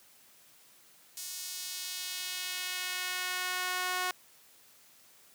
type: tone with high-pass filter sweep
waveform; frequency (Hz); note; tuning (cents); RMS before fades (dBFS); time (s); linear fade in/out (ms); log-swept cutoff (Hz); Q
sawtooth; 365.4; F#4; -22; -36; 1.17-4.11; 2; 6300 to 1000; 1
effects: white hiss -60 dBFS RMS until 5.34 s + high-pass 100 Hz 12 dB/octave